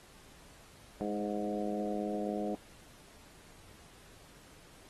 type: harmonic tone with a mistuned harmonic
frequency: 103.83 Hz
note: G#2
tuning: in tune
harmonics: 2 / 3 / 4 / 5 / 6 / 7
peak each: -37 / -39 / -40 / -41 / -42 / -42 dBFS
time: 1.01-2.55 s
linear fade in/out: 0 ms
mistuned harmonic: 3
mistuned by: +17 cents
effects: pink hiss -58 dBFS RMS until 4.89 s + AAC 32 kbps